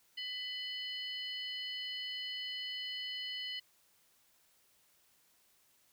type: harmonic tone with a mistuned harmonic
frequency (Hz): 997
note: B5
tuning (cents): +16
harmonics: 2 / 3 / 4 / 5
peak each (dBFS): -46 / -40 / -46 / -53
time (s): 0.17-3.6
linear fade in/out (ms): 10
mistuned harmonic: 4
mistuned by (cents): +120
effects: white hiss -70 dBFS RMS until 5.92 s